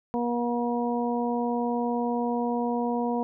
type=harmonic tone; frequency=239.4 Hz; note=A#3; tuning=46 cents sharp; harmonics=1 / 2 / 3 / 4; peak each=-27 / -30 / -32 / -33 dBFS; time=0.14-3.23 s; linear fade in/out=0 ms; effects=none